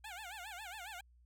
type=tone with vibrato; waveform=15% pulse; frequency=787 Hz; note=G5; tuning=7 cents sharp; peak=-39 dBFS; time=0.04-1.01 s; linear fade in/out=5 ms; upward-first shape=sine; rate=7.3 Hz; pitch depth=210 cents each way; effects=added 60 Hz sine -62 dBFS peak until 1.25 s